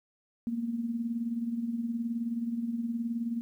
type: tone with tremolo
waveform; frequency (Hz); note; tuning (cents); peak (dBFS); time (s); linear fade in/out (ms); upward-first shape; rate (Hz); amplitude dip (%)
sine; 233.1; A#3; 0; -27; 0.47-3.41; 0; sine; 19; 60
effects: 11-bit